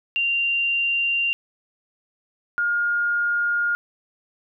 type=tone pair in turn; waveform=sine; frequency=2775 / 1419.9 Hz; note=F7 / F6; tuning=-12 / +28 cents; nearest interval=octave; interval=1160 cents; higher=first; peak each=-19 dBFS; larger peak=neither; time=0.16-1.33 / 2.58-3.75 s; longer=neither; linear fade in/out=0 ms; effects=none